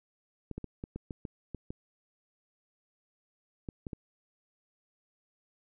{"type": "clicks", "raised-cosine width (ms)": 3, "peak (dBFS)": -25, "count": 12, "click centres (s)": [0.513, 0.58, 0.643, 0.839, 0.96, 1.108, 1.252, 1.547, 1.705, 3.688, 3.868, 3.932], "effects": []}